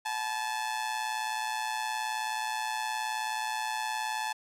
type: tone with amplitude modulation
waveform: sawtooth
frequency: 866 Hz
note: A5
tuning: 28 cents flat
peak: -24 dBFS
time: 0.05-4.33 s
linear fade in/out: 10 ms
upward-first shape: sine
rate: 119 Hz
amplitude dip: 65%
effects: low-pass 11000 Hz 12 dB/octave